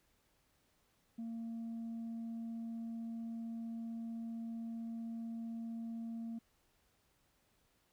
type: tone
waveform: sine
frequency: 228.9 Hz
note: A#3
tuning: 31 cents flat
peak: -38 dBFS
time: 1.18-6.39 s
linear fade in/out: 10 ms
effects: tanh soft clip ceiling -39 dBFS + pink hiss -75 dBFS RMS until 7.92 s